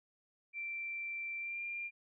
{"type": "tone with pitch glide", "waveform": "sine", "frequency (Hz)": [2349, 2391], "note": ["D7", "D7"], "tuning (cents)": [0, 30], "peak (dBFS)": -38, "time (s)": [0.53, 1.91], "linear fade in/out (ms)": 50, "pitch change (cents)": 30, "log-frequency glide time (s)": [1.39, 1.61], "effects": []}